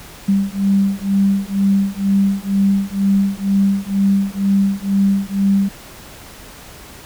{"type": "beating tone pair", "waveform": "sine", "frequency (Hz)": [196, 198.1], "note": ["G3", "G3"], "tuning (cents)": [0, 18], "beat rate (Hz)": 2.1, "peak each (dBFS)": -16, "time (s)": [0.28, 5.69], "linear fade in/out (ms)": 10, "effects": ["pink hiss -38 dBFS RMS until 7.05 s"]}